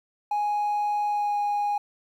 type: tone with pitch glide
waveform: triangle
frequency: 830.6 to 823.4 Hz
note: G#5 to G#5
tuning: 0 to -15 cents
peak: -20 dBFS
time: 0.31-1.78 s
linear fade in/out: 5 ms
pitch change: -15 cents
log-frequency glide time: 1.07-1.37 s
effects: tanh soft clip ceiling -18 dBFS + 10-bit